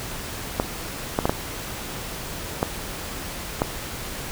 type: clicks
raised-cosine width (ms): 1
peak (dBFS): -5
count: 6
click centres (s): 0.599 / 1.189 / 1.255 / 1.295 / 2.629 / 3.619
effects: pink hiss -33 dBFS RMS until 4.31 s